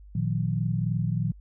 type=chord; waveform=sine; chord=Bb suspended fourth; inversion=none; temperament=equal with one note detuned; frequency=116.54 / 155.56 / 179.01 Hz; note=Bb2 / Eb3 / F3; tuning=0 / 0 / +43 cents; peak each=-27 / -28 / -30 dBFS; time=0.15-1.32 s; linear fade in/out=5 ms; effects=added 50 Hz sine -45 dBFS peak until 1.4 s